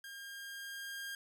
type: tone with level ramp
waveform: sawtooth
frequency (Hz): 1611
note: G6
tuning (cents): +47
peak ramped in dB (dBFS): -43 to -37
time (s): 0.04-1.15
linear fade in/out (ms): 2
effects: none